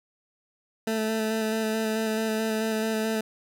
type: tone with vibrato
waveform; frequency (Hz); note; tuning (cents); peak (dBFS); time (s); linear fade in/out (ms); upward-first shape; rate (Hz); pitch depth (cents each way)
20% pulse; 220; A3; 0; -20; 0.87-3.21; 5; square; 4.6; 14
effects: none